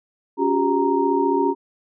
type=tone cluster; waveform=sine; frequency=280.5 / 363.6 / 398.3 / 932 Hz; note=C#4 / F#4 / G4 / A#5; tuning=+21 / -30 / +28 / -1 cents; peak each=-22 dBFS; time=0.37-1.55 s; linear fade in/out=50 ms; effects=none